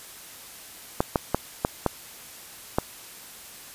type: clicks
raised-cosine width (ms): 1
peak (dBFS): -6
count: 6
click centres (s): 1.005 / 1.158 / 1.346 / 1.649 / 1.863 / 2.785
effects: white hiss -44 dBFS RMS until 3.74 s + resampled to 32000 Hz